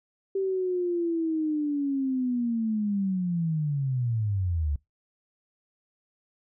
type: linear sweep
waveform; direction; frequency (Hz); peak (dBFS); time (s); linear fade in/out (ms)
sine; down; 390.2 to 69.3; -24; 0.35-4.76; 5
effects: noise-tail reverb RT60 0.2 s tail -24 dB re dry